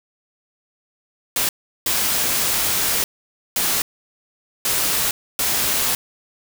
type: noise bursts at uneven times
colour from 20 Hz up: white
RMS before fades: -20 dBFS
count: 5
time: 1.36-1.49 / 1.86-3.04 / 3.56-3.82 / 4.65-5.11 / 5.39-5.95 s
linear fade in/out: 2 ms
effects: none